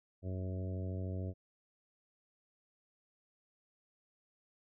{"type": "harmonic tone with a mistuned harmonic", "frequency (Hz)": 93.2, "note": "F#2", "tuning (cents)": 13, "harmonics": [1, 2, 3, 4, 5, 6, 7], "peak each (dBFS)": [-37, -45, -48, -50, -52, -52, -53], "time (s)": [0.22, 1.34], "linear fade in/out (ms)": 50, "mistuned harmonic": 1, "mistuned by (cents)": -20, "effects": []}